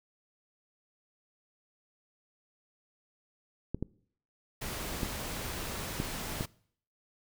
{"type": "clicks", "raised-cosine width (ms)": 3, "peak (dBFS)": -19, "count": 5, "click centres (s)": [3.746, 3.826, 5.032, 6.001, 6.409]}
{"type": "noise", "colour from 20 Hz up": "pink", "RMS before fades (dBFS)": -38, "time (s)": [4.61, 6.46], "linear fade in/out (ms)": 10}
{"effects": ["noise-tail reverb RT60 0.6 s tail -23 dB re dry"]}